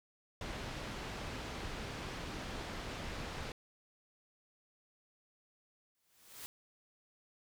pink low-pass noise, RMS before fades -43 dBFS, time 0.41-3.52 s, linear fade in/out 2 ms, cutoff 4600 Hz, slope 12 dB/octave
white noise with exponential growth, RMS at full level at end -45 dBFS, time 5.95-6.46 s, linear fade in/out 0 ms, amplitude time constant 110 ms
effects none

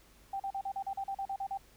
sine tone bursts, 784 Hz, G5, in tune, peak -33 dBFS, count 12, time 0.33-1.575 s, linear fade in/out 5 ms, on 68 ms, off 39 ms, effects added 50 Hz sine -64 dBFS peak until 1.76 s + pink hiss -62 dBFS RMS until 1.76 s

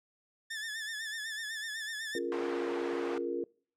sawtooth tone with vibrato, 1758 Hz, A6, 2 cents flat, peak -33 dBFS, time 0.5-2.19 s, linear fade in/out 10 ms, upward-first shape sine, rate 8 Hz, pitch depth 68 cents each way
sine chord, Bb minor seventh, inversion first, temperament equal, 277.2 / 349.2 / 415.3 / 466.2 Hz, Db4 / F4 / Ab4 / Bb4, 0 / 0 / 0 / 0 cents, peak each -40 / -35 / -41 / -36 dBFS, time 2.15-3.44 s, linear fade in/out 2 ms
white band-pass noise, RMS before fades -42 dBFS, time 2.32-3.18 s, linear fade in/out 0 ms, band 380 to 1300 Hz, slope 12 dB/octave
effects noise-tail reverb RT60 0.5 s tail -25 dB re dry + low-pass 10000 Hz 12 dB/octave

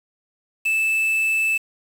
triangle tone with quantisation, 2631 Hz, E7, 4 cents flat, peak -16 dBFS, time 0.65-1.58 s, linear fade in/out 10 ms, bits 6, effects none

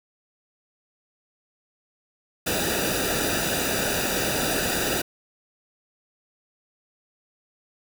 pink noise with comb filter, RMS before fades -25 dBFS, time 2.46-5.02 s, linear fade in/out 10 ms, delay 0.93 ms, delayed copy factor -0.8, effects none

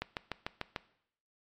click train, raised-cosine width 0.3 ms, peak -18 dBFS, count 6, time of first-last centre 0.02-0.762 s, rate 6.74 Hz, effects noise-tail reverb RT60 0.7 s tail -18 dB re dry + MP3 64 kbps

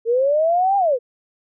sine linear two-way sweep, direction up then down, 447 to 809 to 460.4 Hz, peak -14 dBFS, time 0.05-0.99 s, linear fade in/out 50 ms, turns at 0.77 s, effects none

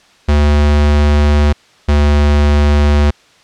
square tone pair in turn, 73.6 / 73.18 Hz, D2 / D2, +4 / -6 cents, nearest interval unison, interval 10 cents, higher first, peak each -8 dBFS, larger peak neither, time 0.28-1.53 / 1.88-3.11 s, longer first, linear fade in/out 10 ms, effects white hiss -47 dBFS RMS until 3.43 s + low-pass 5000 Hz 12 dB/octave

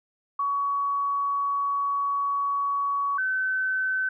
sine tone pair in turn, 1125 / 1526 Hz, C#6 / G6, +25 / -47 cents, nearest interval perfect fourth, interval 528 cents, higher second, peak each -23 dBFS, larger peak neither, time 0.39-3.18 / 3.18-4.09 s, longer first, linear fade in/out 5 ms, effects none

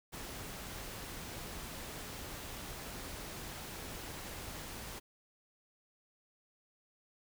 pink noise, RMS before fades -45 dBFS, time 0.12-5 s, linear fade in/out 20 ms, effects none

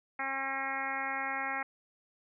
harmonic tone, 270 Hz, C#4, 45 cents flat, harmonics 1 / 2 / 3 / 4 / 5 / 6 / 7 / 8 / 9, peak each -47 / -47 / -38 / -42 / -41 / -41 / -39 / -39 / -47 dBFS, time 0.19-1.63 s, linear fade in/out 5 ms, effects none

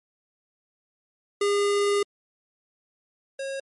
square tone pair in turn, 406 / 543.8 Hz, G#4 / C#5, -39 / -33 cents, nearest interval perfect fourth, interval 506 cents, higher second, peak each -21 / -30 dBFS, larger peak first, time 1.41-2.03 / 3.39-3.6 s, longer first, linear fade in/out 5 ms, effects MP3 48 kbps

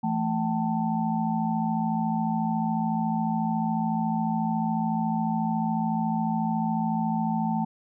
sine tone cluster, 167 / 221 / 767 / 886 Hz, E3 / A3 / G5 / A5, +23 / +8 / -38 / +12 cents, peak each -30 / -26 / -32 / -31 dBFS, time 0.03-7.65 s, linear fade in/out 10 ms, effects none

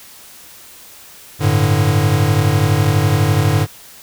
square chord, G suspended second, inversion none, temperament equal, 98 / 110 / 146.83 Hz, G2 / A2 / D3, 0 / 0 / 0 cents, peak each -17 dBFS, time 1.39-3.67 s, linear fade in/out 50 ms, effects white hiss -40 dBFS RMS until 4.02 s

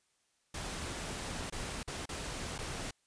pink noise with dropouts, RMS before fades -40 dBFS, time 0.54-2.91 s, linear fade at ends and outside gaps 5 ms, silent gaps 1.5-1.523 / 1.831-1.876 / 2.057-2.09 / 2.581-2.587 s, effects white hiss -75 dBFS RMS until 3.06 s + resampled to 22050 Hz

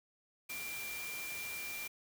sine tone in noise, 2374 Hz, D7, 18 cents sharp, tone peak -42 dBFS, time 0.49-1.88 s, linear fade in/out 10 ms, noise white, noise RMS -45 dBFS, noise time 0.49-1.88 s, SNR 0 dB, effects none

